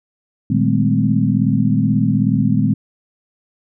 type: tone cluster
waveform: sine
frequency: 116.4 / 155.4 / 198.9 / 215.2 / 257.6 Hz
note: A#2 / D#3 / G3 / A3 / C4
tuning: -2 / -2 / +25 / -38 / -27 cents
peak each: -19 dBFS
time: 0.5-2.74 s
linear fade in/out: 5 ms
effects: none